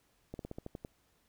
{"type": "slowing click train", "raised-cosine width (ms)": 2, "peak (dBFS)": -28, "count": 8, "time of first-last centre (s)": [0.34, 0.849], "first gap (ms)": 52, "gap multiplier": 1.11, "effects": ["pink hiss -72 dBFS RMS until 1.28 s"]}